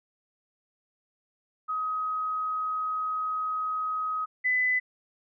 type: tone pair in turn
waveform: sine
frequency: 1263 / 2005 Hz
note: D#6 / B6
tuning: +26 / +26 cents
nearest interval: minor sixth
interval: 800 cents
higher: second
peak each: -27 / -22 dBFS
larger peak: second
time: 1.68-4.26 / 4.44-4.8 s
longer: first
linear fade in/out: 20 ms
effects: none